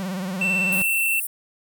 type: tone with vibrato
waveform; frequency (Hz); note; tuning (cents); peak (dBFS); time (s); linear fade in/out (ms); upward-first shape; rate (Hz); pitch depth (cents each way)
45% pulse; 186.9; F#3; +18; -26; 0-0.82; 0; sine; 18; 97
type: tone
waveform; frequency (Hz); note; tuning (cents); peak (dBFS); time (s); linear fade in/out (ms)
triangle; 2682; E7; +29; -18; 0.41-1.2; 5
type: high-pass noise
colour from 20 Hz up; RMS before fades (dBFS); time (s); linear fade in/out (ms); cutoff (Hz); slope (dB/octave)
pink; -28; 0.72-1.27; 5; 8600; 96
effects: none

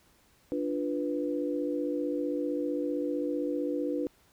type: chord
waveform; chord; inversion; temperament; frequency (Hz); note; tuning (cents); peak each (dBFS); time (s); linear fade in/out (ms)
sine; B diminished; first; equal; 293.7 / 349.2 / 493.9; D4 / F4 / B4; 0 / 0 / 0; -31 / -35 / -33; 0.52-4.07; 0
effects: pink hiss -64 dBFS RMS until 4.32 s

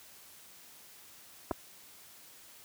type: clicks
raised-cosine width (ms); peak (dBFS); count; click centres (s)
1; -18; 2; 1.511 / 1.514
effects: white hiss -55 dBFS RMS until 2.64 s + high-pass 60 Hz 12 dB/octave

